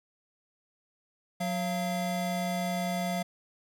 square tone pair together, 182.2 / 687.3 Hz, F#3 / F5, -26 / -28 cents, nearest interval octave + major seventh, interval 2298 cents, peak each -32 / -33 dBFS, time 1.4-3.23 s, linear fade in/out 10 ms, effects none

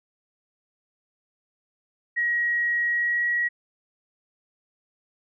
sine tone with pitch glide, 1900 to 1913.2 Hz, A#6 to A#6, +33 to +44 cents, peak -21 dBFS, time 2.16-3.49 s, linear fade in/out 20 ms, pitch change +11 cents, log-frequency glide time 2.88-3.28 s, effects none

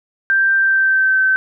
sine tone with pitch glide, 1574 to 1539.8 Hz, G6 to G6, +7 to -31 cents, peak -11 dBFS, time 0.3-1.36 s, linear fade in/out 0 ms, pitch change -38 cents, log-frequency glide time 0.56-1.2 s, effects none

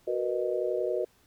sine chord, B major seventh, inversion second, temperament just, 370.4 / 463 / 493.9 / 617.4 Hz, F#4 / A#4 / B4 / D#5, +2 / -12 / 0 / -14 cents, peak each -31 / -34 / -32 / -32 dBFS, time 0.07-1.05 s, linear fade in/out 10 ms, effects pink hiss -64 dBFS RMS until 1.26 s

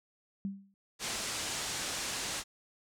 sine tone with exponential decay, 196.5 Hz, G3, 4 cents sharp, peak -30 dBFS, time 0.45-0.74 s, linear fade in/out 0 ms, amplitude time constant 63 ms
white low-pass noise, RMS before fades -37 dBFS, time 0.99-2.44 s, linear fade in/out 50 ms, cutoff 8400 Hz, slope 24 dB/octave
effects none

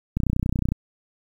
click train, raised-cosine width 5 ms, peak -10 dBFS, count 18, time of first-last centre 0.17-0.72 s, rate 30.9 Hz, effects 8-bit

